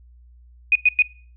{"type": "tone bursts", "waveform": "sine", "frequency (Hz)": 2484, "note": "D#7", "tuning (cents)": -3, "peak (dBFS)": -11, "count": 3, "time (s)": [0.72, 1.022], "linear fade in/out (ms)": 2, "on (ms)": 34, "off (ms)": 100, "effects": ["noise-tail reverb RT60 0.5 s tail -23 dB re dry", "added 60 Hz sine -46 dBFS peak until 1.36 s"]}